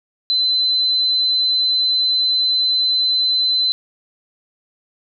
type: tone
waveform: sine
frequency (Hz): 4045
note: B7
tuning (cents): +41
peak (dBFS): -14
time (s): 0.3-3.72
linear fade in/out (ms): 0
effects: none